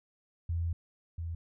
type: tone pair in turn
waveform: sine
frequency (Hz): 84.3 / 83.48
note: E2 / E2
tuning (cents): +39 / +22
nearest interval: unison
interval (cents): 17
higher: first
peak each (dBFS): -29 / -34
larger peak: first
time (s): 0.49-0.73 / 1.18-1.35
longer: first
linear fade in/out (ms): 5
effects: none